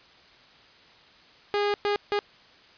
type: tone bursts at uneven times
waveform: sawtooth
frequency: 410 Hz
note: G#4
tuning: 22 cents flat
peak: -19 dBFS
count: 3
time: 1.54-1.74 / 1.85-1.96 / 2.12-2.19 s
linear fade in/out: 0 ms
effects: white hiss -54 dBFS RMS until 2.77 s + resampled to 11025 Hz